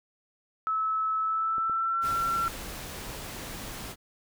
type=tone with pitch glide; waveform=sine; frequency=1300 to 1356 Hz; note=E6 to E6; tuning=-24 to +49 cents; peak=-25 dBFS; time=0.67-2.48 s; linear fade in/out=0 ms; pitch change=+73 cents; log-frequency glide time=1.19-2.08 s
type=clicks; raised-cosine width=2 ms; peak=-31 dBFS; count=3; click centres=1.582 / 1.697 / 2.129 s
type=noise; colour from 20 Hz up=pink; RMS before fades=-39 dBFS; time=2.01-3.96 s; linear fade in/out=50 ms
effects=none